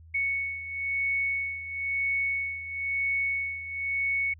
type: beating tone pair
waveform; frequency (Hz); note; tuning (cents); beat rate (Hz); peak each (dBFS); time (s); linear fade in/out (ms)
sine; 2217 / 2218; C#7 / C#7; 0 / 0; 1; -28 / -33; 0.14-4.34; 10
effects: added 81 Hz sine -48 dBFS peak until 4.39 s

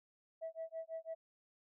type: tone with tremolo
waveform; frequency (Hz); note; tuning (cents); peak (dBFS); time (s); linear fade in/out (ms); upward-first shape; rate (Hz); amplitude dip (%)
sine; 651; E5; -22; -38; 0.41-1.15; 20; sine; 6; 100
effects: tanh soft clip ceiling -36 dBFS

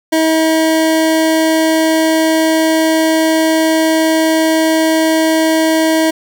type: tone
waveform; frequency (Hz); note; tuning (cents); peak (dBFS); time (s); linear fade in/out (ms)
25% pulse; 319.8; D#4; +48; -6; 0.12-6.11; 10
effects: none

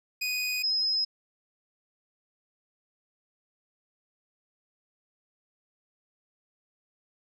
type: tone pair in turn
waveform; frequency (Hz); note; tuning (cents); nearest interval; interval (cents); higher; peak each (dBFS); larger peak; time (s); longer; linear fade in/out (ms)
25% pulse / sine; 2489 / 5103; D#7 / D#8; 0 / +43; octave; 1243; second; -24; neither; 0.21-0.63 / 0.63-1.05; neither; 10
effects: none

